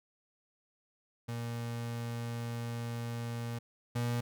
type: tone pair in turn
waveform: 35% pulse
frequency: 117.7 / 119.76 Hz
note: A#2 / A#2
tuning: +17 / +47 cents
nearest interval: unison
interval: 30 cents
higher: second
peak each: -34 / -29 dBFS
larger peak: second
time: 1.28-3.59 / 3.95-4.21 s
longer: first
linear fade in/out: 10 ms
effects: none